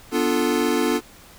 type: chord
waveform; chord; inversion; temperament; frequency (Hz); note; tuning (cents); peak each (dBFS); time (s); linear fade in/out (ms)
square; B half-diminished seventh; none; equal; 246.9 / 293.7 / 349.2 / 440; B3 / D4 / F4 / A4; 0 / 0 / 0 / 0; -25; 0.11-1.01; 50
effects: pink hiss -47 dBFS RMS until 1.38 s